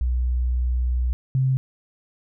sine tone pair in turn, 61.74 / 131.54 Hz, B1 / C3, 0 / +10 cents, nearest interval octave + minor second, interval 1310 cents, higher second, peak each -19 / -17 dBFS, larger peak second, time 0.01-1.13 / 1.35-1.57 s, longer first, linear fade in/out 0 ms, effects none

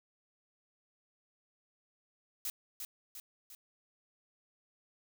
blue noise with echo, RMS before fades -37 dBFS, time 2.45-2.5 s, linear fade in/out 2 ms, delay 350 ms, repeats 3, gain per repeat -5 dB, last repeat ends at 3.55 s, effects none

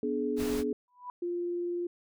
sine chord, G# diminished, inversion first, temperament equal with one note detuned, 246.9 / 293.7 / 423.5 Hz, B3 / D4 / G#4, 0 / 0 / +34 cents, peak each -33 / -34 / -31 dBFS, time 0.03-0.73 s, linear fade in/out 2 ms
pink noise, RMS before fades -39 dBFS, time 0.36-0.64 s, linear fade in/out 50 ms
sine tone with exponential growth, 987.8 Hz, B5, in tune, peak -34 dBFS, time 0.88-1.1 s, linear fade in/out 1 ms, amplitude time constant 47 ms
sine tone with vibrato, 349.2 Hz, F4, in tune, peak -30 dBFS, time 1.22-1.87 s, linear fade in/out 5 ms, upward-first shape triangle, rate 20 Hz, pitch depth 12 cents each way
effects none

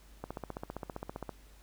click train, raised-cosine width 1 ms, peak -24 dBFS, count 17, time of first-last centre 0.24-1.293 s, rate 15.2 Hz, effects added 50 Hz sine -55 dBFS peak until 1.62 s + pink hiss -62 dBFS RMS until 1.62 s

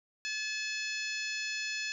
harmonic tone, 860 Hz, A5, 40 cents flat, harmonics 2 / 3 / 4 / 5 / 6 / 7 / 8, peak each -39 / -37 / -45 / -42 / -43 / -47 / -47 dBFS, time 0.25-1.92 s, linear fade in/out 0 ms, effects none

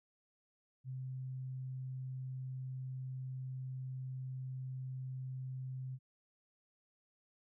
sine tone, 130 Hz, C3, 11 cents flat, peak -40 dBFS, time 0.84-5.99 s, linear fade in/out 50 ms, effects none

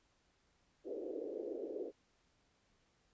white band-pass noise, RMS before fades -43 dBFS, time 0.84-1.92 s, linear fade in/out 50 ms, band 310 to 520 Hz, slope 48 dB/octave, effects pink hiss -75 dBFS RMS until 3.13 s + resampled to 16000 Hz

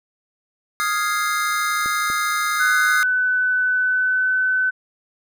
square chord, F minor seventh, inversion third, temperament equal, 1244.5 / 1396.9 / 1661.2 / 2093 Hz, Eb6 / F6 / Ab6 / C7, 0 / 0 / 0 / 0 cents, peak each -23 / -27 / -28 / -27 dBFS, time 0.8-3.03 s, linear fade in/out 0 ms
clicks, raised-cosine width 2 ms, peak -22 dBFS, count 2, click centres 1.86 / 2.101 s
sine tone with pitch glide, 1502 to 1513.3 Hz, F#6 to F#6, +26 to +39 cents, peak -16 dBFS, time 2.59-4.71 s, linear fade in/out 20 ms, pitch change +13 cents, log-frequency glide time 3.71-4.33 s
effects none

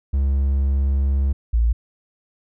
triangle / sine tone pair in turn, 68.5 / 57.19 Hz, C#2 / A#1, -20 / -32 cents, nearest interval minor third, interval 312 cents, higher first, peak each -14 dBFS, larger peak neither, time 0.13-1.33 / 1.53-1.73 s, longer first, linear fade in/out 10 ms, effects none

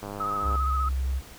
click train, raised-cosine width 1 ms, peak -22 dBFS, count 54, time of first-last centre 0.03-0.555 s, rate 101 Hz
sine tone with vibrato, 1270 Hz, D#6, 35 cents sharp, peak -26 dBFS, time 0.2-0.89 s, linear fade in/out 5 ms, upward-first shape sine, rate 15 Hz, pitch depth 37 cents each way
sine tone with pitch glide, 67.5 to 65.84 Hz, C#2 to C2, -45 to +11 cents, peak -24 dBFS, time 0.42-1.22 s, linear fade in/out 50 ms, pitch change -44 cents, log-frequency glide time 0.77-0.93 s
effects pink hiss -47 dBFS RMS until 1.38 s

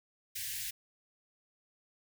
white band-stop noise, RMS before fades -39 dBFS, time 0.35-0.71 s, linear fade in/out 10 ms, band 130 to 1600 Hz, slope 96 dB/octave, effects none

